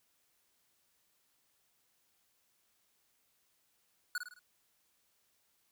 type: tone with echo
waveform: square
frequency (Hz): 1463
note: F#6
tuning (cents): -20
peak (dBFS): -34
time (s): 4.15-4.18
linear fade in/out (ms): 2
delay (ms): 53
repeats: 4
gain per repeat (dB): -6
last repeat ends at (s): 4.392
effects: white hiss -75 dBFS RMS until 5.71 s